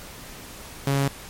sawtooth tone, 138.59 Hz, C#3, in tune, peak -16 dBFS, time 0.87-1.08 s, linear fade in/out 2 ms, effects pink hiss -41 dBFS RMS until 1.29 s + MP3 64 kbps

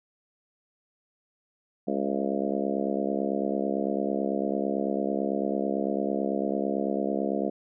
harmonic tone with a mistuned harmonic, 69 Hz, C#2, 7 cents flat, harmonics 3 / 4 / 5 / 6 / 7 / 8 / 9 / 10, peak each -31 / -32 / -33 / -34 / -34 / -35 / -36 / -36 dBFS, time 1.87-7.5 s, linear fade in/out 10 ms, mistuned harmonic 10, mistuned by -19 cents, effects none

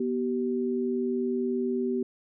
sine tone pair together, 244.1 / 384.4 Hz, B3 / G4, -20 / -34 cents, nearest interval minor sixth, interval 786 cents, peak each -28 dBFS, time 0-2.03 s, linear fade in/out 5 ms, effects none

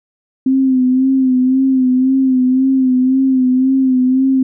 sine tone with vibrato, 260 Hz, C4, 11 cents flat, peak -9 dBFS, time 0.46-4.43 s, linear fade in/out 5 ms, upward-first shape sine, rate 1.9 Hz, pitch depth 46 cents each way, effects none

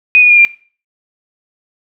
sine tone with pitch steps, 2489 / 2455 / 2421 / 2388 Hz, D#7 / D#7 / D#7 / D7, 0 / -24 / -48 / +28 cents, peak -3 dBFS, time 0.15-0.45 s, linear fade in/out 0 ms, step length 75 ms, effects noise-tail reverb RT60 0.4 s tail -20 dB re dry

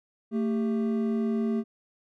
triangle tone pair together, 224.1 / 396.5 Hz, A3 / G4, +32 / +20 cents, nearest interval minor seventh, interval 988 cents, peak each -23 / -30 dBFS, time 0.31-1.64 s, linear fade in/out 50 ms, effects none

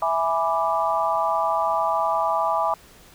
sine chord, E dominant seventh, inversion none, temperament equal, 659.3 / 830.6 / 987.8 / 1174.7 Hz, E5 / G#5 / B5 / D6, 0 / 0 / 0 / 0 cents, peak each -25 dBFS, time 0.02-2.74 s, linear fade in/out 2 ms, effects pink hiss -50 dBFS RMS until 3.14 s

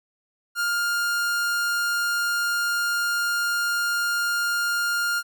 45% pulse tone, 1408 Hz, F6, 14 cents sharp, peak -22 dBFS, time 0.55-5.23 s, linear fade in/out 50 ms, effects none

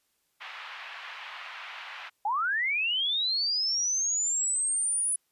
white band-pass noise, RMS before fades -42 dBFS, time 0.4-2.1 s, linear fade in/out 20 ms, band 820 to 2900 Hz, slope 24 dB/octave
sine linear sweep, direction up, 784 to 10000 Hz, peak -25 dBFS, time 2.25-5.16 s, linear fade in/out 5 ms
effects white hiss -74 dBFS RMS until 5.31 s + resampled to 32000 Hz

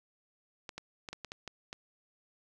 clicks, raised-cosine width 0.2 ms, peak -24 dBFS, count 8, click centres 0.692 / 0.78 / 1.088 / 1.13 / 1.247 / 1.319 / 1.477 / 1.729 s, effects none

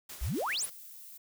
white noise with tremolo, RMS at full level -44 dBFS, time 0.09-0.7 s, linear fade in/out 5 ms, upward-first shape sine, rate 7.5 Hz, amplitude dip 45%
sine exponential sweep, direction up, 46.23 to 11830 Hz, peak -30 dBFS, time 0.21-0.66 s, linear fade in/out 10 ms
violet noise, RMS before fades -49 dBFS, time 0.57-1.18 s, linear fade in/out 10 ms
effects none

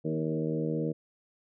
harmonic tone with a mistuned harmonic, 78.8 Hz, D#2, 23 cents sharp, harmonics 2 / 3 / 4 / 5 / 6 / 7 / 8, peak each -32 / -36 / -34 / -41 / -34 / -41 / -47 dBFS, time 0.04-0.93 s, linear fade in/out 20 ms, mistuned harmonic 6, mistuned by -17 cents, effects none

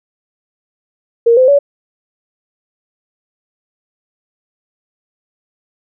sine tone with pitch steps, 466.2 / 514.3 / 567.4 Hz, A#4 / C5 / C#5, 0 / -30 / +40 cents, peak -5 dBFS, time 1.26-1.59 s, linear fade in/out 10 ms, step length 110 ms, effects none

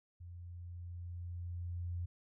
sine tone with level ramp, 87.31 Hz, F2, in tune, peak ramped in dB -47 to -36 dBFS, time 0.2-2.06 s, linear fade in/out 10 ms, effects none

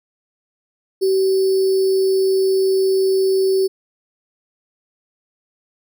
sine tone with sample-and-hold, 382.8 Hz, G4, 41 cents flat, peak -13 dBFS, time 1.01-3.68 s, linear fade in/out 20 ms, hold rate 4900 Hz, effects none

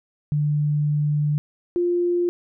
sine tone pair in turn, 148.3 / 350.4 Hz, D3 / F4, +17 / +6 cents, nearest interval octave + minor third, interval 1489 cents, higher second, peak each -18 dBFS, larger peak neither, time 0.32-1.38 / 1.76-2.29 s, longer first, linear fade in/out 0 ms, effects none

